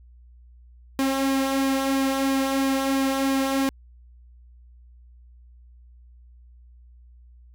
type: tone with flanger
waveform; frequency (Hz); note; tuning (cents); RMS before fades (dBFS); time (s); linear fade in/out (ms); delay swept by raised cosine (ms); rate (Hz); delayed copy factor
sawtooth; 270; C#4; -45; -23; 0.99-3.69; 0; 1.4 to 3.3; 3; -0.5
effects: added 60 Hz sine -47 dBFS peak until 7.54 s